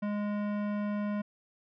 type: tone with hard clipping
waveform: sine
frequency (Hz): 206.9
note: G#3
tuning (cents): -6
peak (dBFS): -32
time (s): 0.02-1.22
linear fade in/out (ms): 10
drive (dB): 16
effects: resampled to 11025 Hz